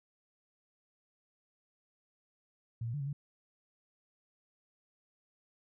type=tone with pitch steps; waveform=sine; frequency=115.2 / 117 / 146.4 / 137.8 / 143.7 Hz; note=A#2 / A#2 / D3 / C#3 / D3; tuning=-20 / +7 / -5 / -10 / -37 cents; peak=-34 dBFS; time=2.81-3.13 s; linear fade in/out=5 ms; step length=64 ms; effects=none